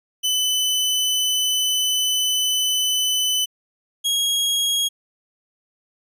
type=tone pair in turn; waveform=sawtooth; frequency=3011 / 3290 Hz; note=F#7 / G#7; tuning=+30 / -17 cents; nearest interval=major second; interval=153 cents; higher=second; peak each=-15 dBFS; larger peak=neither; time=0.23-3.46 / 4.04-4.89 s; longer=first; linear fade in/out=20 ms; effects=resampled to 32000 Hz